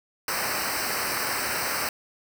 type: noise with comb filter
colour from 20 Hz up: pink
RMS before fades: -28 dBFS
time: 0.28-1.89 s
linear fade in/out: 2 ms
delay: 0.29 ms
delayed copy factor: -1
effects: none